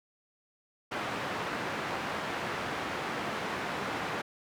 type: band-pass noise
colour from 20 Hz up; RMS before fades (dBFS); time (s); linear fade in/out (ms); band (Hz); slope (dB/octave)
white; -35; 0.91-4.22; 10; 110 to 1600; 12
effects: none